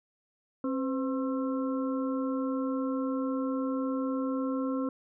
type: harmonic tone with a mistuned harmonic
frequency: 267.3 Hz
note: C4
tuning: 37 cents sharp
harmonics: 1 / 2 / 4 / 5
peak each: -29 / -35 / -41 / -43 dBFS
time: 0.64-4.89 s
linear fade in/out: 2 ms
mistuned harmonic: 2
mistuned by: -78 cents
effects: none